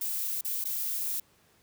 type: noise with dropouts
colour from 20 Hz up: violet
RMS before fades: -32 dBFS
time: 0.01-1.2 s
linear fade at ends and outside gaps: 5 ms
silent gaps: 0.411-0.447 / 0.642-0.651 s
effects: pink hiss -64 dBFS RMS until 1.62 s + high-pass 60 Hz 12 dB/octave